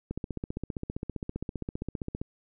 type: click train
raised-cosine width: 3 ms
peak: -20 dBFS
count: 33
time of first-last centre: 0.11-2.215 s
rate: 15.2 Hz
effects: none